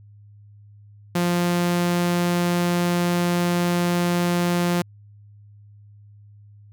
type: tone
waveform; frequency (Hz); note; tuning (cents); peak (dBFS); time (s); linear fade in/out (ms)
sawtooth; 174.9; F3; +3; -15; 1.15-4.82; 5
effects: added 103 Hz sine -45 dBFS peak until 6.72 s